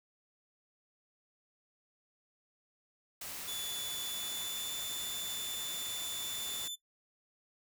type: noise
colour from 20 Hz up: white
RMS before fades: -43 dBFS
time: 3.21-6.68 s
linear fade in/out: 5 ms
type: tone with pitch glide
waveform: sawtooth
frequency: 3470 to 3518 Hz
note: A7 to A7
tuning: -25 to -1 cents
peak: -35 dBFS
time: 3.47-6.76 s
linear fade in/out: 20 ms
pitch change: +24 cents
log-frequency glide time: 4-4.71 s
effects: noise-tail reverb RT60 0.1 s tail -19 dB re dry